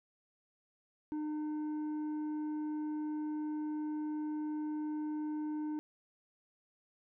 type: tone with tanh clipping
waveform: sine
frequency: 303.8 Hz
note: D#4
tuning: 41 cents flat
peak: -36 dBFS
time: 1.12-5.79 s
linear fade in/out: 0 ms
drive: 6 dB
effects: none

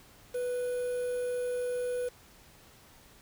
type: tone with quantisation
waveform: triangle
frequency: 493.9 Hz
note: B4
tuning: in tune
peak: -28 dBFS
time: 0.34-2.09 s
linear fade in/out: 10 ms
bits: 8
effects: pink hiss -57 dBFS RMS until 3.21 s

